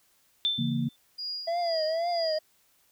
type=tone with exponential decay; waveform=sine; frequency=3545 Hz; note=A7; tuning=12 cents sharp; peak=-21 dBFS; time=0.45-0.96 s; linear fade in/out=0 ms; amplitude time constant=110 ms
type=chord; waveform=sine; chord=A# diminished; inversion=first; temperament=just; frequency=139.85 / 167.82 / 233.1 Hz; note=C#3 / E3 / A#3; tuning=+16 / +31 / 0 cents; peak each=-30 / -33 / -28 dBFS; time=0.58-0.89 s; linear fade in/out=10 ms
type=tone with tremolo; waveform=sine; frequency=4861 Hz; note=D#8; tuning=41 cents flat; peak=-31 dBFS; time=1.18-2.39 s; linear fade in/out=10 ms; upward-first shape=sine; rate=2.1 Hz; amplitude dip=75%
type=tone with vibrato; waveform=triangle; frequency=659.3 Hz; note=E5; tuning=in tune; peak=-24 dBFS; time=1.47-2.39 s; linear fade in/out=10 ms; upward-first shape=triangle; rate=2 Hz; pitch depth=120 cents each way
effects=white hiss -66 dBFS RMS until 2.91 s